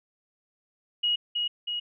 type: tone with echo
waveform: sine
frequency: 2895 Hz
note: F#7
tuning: 38 cents flat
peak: -22 dBFS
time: 1.03-1.16 s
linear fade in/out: 10 ms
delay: 320 ms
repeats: 2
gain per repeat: -3 dB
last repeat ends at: 1.8 s
effects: none